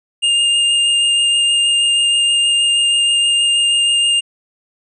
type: tone with vibrato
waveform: square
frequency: 2817 Hz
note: F7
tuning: 14 cents sharp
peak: -12 dBFS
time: 0.22-4.21 s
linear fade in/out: 20 ms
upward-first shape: sine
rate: 6.3 Hz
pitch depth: 8 cents each way
effects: resampled to 24000 Hz